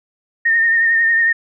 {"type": "tone with vibrato", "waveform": "sine", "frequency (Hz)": 1833, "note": "A#6", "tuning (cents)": -30, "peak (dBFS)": -11, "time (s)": [0.45, 1.33], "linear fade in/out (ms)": 10, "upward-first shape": "sine", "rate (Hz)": 11, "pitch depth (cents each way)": 33, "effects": []}